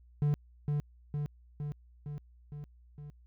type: tone with echo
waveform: triangle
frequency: 146.83 Hz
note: D3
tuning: in tune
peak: -23 dBFS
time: 0.22-0.34 s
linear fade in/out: 0 ms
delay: 460 ms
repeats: 6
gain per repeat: -3 dB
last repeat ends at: 3.1 s
effects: added 60 Hz sine -56 dBFS peak until 3.26 s